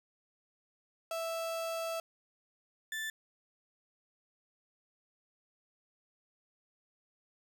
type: tone pair in turn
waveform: 35% pulse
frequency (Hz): 659.3 / 1760.1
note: E5 / A6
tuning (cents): 0 / 0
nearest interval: octave + perfect fourth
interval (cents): 1700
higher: second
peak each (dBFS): -33 / -34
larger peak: first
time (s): 1.11-2 / 2.92-3.1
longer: first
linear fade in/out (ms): 2
effects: none